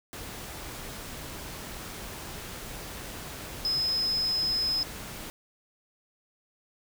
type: tone in noise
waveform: sine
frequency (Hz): 5100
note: D#8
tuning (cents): +42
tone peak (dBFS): -25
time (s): 3.65-4.83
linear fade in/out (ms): 0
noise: pink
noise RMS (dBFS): -40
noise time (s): 0.13-5.3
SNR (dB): +12
effects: none